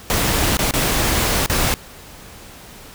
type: noise with dropouts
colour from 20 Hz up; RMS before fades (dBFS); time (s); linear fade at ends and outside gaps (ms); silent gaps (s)
pink; -18; 0.1-1.74; 0; 0.57-0.591 / 0.71-0.738 / 1.461-1.498
effects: pink hiss -40 dBFS RMS until 2.94 s